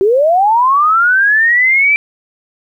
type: linear sweep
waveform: sine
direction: up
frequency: 370 to 2349 Hz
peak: -7 dBFS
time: 0.01-1.96 s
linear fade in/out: 0 ms
effects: 8-bit